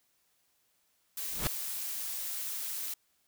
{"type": "noise", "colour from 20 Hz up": "blue", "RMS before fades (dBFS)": -37, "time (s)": [1.17, 2.94], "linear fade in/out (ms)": 5}
{"type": "noise with exponential growth", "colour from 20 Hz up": "pink", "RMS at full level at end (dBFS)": -28, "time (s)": [1.27, 1.47], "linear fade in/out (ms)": 0, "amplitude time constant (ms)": 42}
{"effects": ["white hiss -73 dBFS RMS until 3.27 s"]}